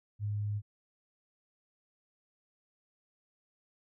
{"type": "tone", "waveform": "sine", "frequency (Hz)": 103.83, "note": "G#2", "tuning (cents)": 0, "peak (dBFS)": -31, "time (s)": [0.19, 0.62], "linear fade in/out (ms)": 50, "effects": []}